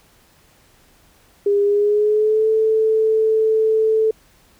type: tone with pitch glide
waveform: sine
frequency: 405.2 to 439.3 Hz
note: G#4 to A4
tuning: -43 to -3 cents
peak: -13 dBFS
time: 1.46-4.11 s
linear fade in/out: 5 ms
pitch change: +140 cents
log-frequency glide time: 1.63-2.48 s
effects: pink hiss -54 dBFS RMS until 4.59 s